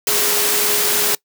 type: tone in noise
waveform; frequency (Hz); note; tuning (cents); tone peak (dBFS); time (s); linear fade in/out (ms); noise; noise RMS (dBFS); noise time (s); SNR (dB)
sine; 415.3; G#4; 0; -26; 0.07-1.15; 2; white; -17; 0.07-1.15; -12
effects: noise-tail reverb RT60 0.1 s tail -23 dB re dry + high-pass 200 Hz 12 dB/octave